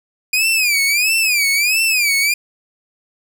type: tone with vibrato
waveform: sawtooth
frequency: 2433 Hz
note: D#7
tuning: 39 cents flat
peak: -10 dBFS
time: 0.33-2.34 s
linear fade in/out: 5 ms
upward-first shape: sine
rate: 1.5 Hz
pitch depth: 170 cents each way
effects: none